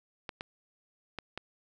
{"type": "clicks", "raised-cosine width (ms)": 0.3, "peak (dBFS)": -21, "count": 4, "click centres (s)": [0.292, 0.409, 1.187, 1.376], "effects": []}